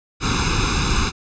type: noise with comb filter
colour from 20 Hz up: pink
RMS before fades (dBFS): -19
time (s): 0.2-1.12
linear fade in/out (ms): 50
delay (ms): 0.79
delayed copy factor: +0.95
effects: resampled to 16000 Hz